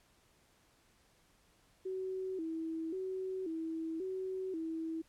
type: tone with vibrato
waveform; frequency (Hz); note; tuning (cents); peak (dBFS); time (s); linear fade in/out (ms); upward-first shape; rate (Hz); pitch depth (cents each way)
sine; 349.2; F4; 0; -36; 1.85-5.02; 10; square; 0.93; 130
effects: pink hiss -69 dBFS RMS until 5.08 s + low-pass 12000 Hz 12 dB/octave